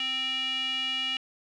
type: tone with band-pass filter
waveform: square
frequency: 261.6 Hz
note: C4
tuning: in tune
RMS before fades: -30 dBFS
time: 0-1.17 s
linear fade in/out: 2 ms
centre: 2800 Hz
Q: 9.2
effects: resampled to 22050 Hz